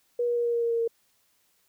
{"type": "tone with pitch steps", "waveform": "sine", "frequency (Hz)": [481.5, 478.5, 475.4, 472.4, 469.4, 466.4, 463.5, 460.6], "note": ["B4", "A#4", "A#4", "A#4", "A#4", "A#4", "A#4", "A#4"], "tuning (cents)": [-44, 45, 34, 23, 12, 1, -10, -21], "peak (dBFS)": -23, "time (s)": [0.19, 0.878], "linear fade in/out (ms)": 5, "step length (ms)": 86, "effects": ["white hiss -68 dBFS RMS until 1.68 s"]}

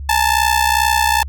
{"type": "ring-modulated tone", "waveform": "sawtooth", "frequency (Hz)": 878, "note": "A5", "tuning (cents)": -4, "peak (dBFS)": -6, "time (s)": [0.09, 1.23], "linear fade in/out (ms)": 0, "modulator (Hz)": 31.2, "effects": ["added 70 Hz sine -25 dBFS peak until 1.28 s"]}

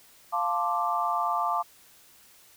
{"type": "chord", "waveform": "sine", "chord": "D minor seventh", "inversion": "first", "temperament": "equal", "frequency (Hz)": [698.5, 880, 1046.5, 1174.7], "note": ["F5", "A5", "C6", "D6"], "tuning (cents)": [0, 0, 0, 0], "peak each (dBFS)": [-30, -30, -33, -28], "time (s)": [0.32, 1.63], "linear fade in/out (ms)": 20, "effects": ["white hiss -56 dBFS RMS until 2.56 s"]}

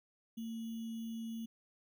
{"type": "tone with sample-and-hold", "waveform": "sine", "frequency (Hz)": 226.5, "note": "A#3", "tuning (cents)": -50, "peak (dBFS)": -39, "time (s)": [0.37, 1.46], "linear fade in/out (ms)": 10, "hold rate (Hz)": 3150, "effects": []}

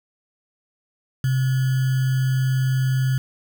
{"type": "tone with sample-and-hold", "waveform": "sine", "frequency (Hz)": 130.81, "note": "C3", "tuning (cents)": 0, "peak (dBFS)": -17, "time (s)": [1.24, 3.18], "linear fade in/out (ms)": 2, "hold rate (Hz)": 1575, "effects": []}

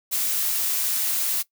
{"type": "noise", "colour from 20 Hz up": "blue", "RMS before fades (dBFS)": -24, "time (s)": [0.11, 1.43], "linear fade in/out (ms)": 20, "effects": ["noise-tail reverb RT60 0.1 s tail -19 dB re dry"]}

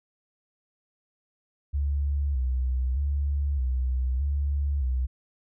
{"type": "tone with vibrato", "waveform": "sine", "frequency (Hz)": 67.3, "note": "C2", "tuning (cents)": 49, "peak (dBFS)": -23, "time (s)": [1.73, 5.07], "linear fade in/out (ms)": 20, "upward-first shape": "square", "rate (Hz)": 0.81, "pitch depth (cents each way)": 95, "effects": []}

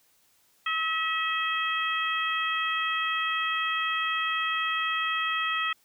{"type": "harmonic tone", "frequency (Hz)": 644, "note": "E5", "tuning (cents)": -41, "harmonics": [2, 3, 4, 5], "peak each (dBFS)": [-29, -31, -32, -33], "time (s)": [0.66, 5.73], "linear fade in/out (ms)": 5, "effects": ["white hiss -65 dBFS RMS until 5.84 s"]}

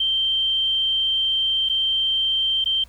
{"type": "tone with dropouts", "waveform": "sine", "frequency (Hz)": 3136, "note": "G7", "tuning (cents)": 0, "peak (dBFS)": -18, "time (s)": [0, 2.84], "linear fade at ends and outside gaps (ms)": 5, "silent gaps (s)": [[1.689, 1.696], [2.643, 2.658]], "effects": ["added 60 Hz sine -47 dBFS peak until 2.88 s", "pink hiss -55 dBFS RMS until 2.88 s"]}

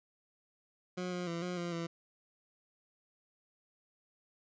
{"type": "tone with pitch steps", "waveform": "20% pulse", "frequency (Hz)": [180.9, 178.5, 168.9, 179.2, 173.2, 167.9], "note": ["F#3", "F3", "E3", "F3", "F3", "E3"], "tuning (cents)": [-39, 38, 42, 45, -14, 32], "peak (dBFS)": -31, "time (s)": [0.97, 1.87], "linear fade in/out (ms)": 10, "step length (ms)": 150, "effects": ["resampled to 16000 Hz"]}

